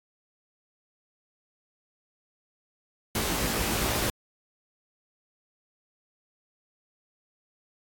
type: noise with comb filter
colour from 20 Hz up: pink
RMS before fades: -28 dBFS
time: 3.15-4.1 s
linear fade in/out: 2 ms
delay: 18 ms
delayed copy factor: +0.85
effects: AAC 64 kbps